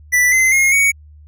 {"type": "tone with pitch steps", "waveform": "square", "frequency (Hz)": [1975.5, 2059, 2147, 2238], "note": ["B6", "C7", "C7", "C#7"], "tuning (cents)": [0, -28, 44, 16], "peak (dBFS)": -11, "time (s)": [0.12, 0.92], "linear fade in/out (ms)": 20, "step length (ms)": 200, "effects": ["added 75 Hz sine -39 dBFS peak until 1.27 s"]}